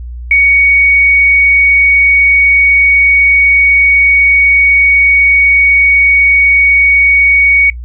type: tone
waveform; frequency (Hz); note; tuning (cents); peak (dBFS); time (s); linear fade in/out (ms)
sine; 2238; C#7; +16; -4; 0.31-7.7; 2
effects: noise-tail reverb RT60 0.1 s tail -20 dB re dry + added 60 Hz sine -21 dBFS peak until 7.84 s